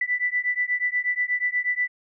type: beating tone pair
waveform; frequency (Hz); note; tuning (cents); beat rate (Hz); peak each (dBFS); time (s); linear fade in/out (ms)
sine; 1975.5 / 1983.8; B6 / B6; 0 / +7; 8.3; -25; 0.01-1.88; 5
effects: none